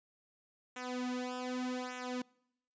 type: tone with flanger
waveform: sawtooth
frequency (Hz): 251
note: B3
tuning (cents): +28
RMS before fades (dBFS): -39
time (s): 0.76-2.22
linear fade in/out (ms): 5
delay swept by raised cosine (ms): 0.21 to 3.51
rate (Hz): 0.84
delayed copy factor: -0.95
effects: noise-tail reverb RT60 0.8 s tail -26 dB re dry + resampled to 16000 Hz